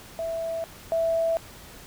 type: tone pair in turn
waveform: sine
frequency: 659.3 / 659.3 Hz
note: E5 / E5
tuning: 0 / 0 cents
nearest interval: unison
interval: 0 cents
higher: neither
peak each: -27 / -21 dBFS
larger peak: second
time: 0.19-0.64 / 0.92-1.37 s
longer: neither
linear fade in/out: 0 ms
effects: pink hiss -46 dBFS RMS until 1.86 s